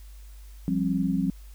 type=chord; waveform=sine; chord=F suspended second; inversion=none; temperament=equal with one note detuned; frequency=174.61 / 196 / 267.4 Hz; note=F3 / G3 / C4; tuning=0 / 0 / +38 cents; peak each=-27 dBFS; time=0.68-1.3 s; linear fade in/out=0 ms; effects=added 50 Hz sine -42 dBFS peak until 1.54 s + white hiss -58 dBFS RMS until 1.54 s